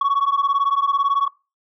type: beating tone pair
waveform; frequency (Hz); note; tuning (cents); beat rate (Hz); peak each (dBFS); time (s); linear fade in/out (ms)
sine; 1108.7 / 1126.7; C#6 / C#6; 0 / +28; 18; -17; 0.01-1.28; 5
effects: noise-tail reverb RT60 0.3 s tail -23 dB re dry + tanh soft clip ceiling -13 dBFS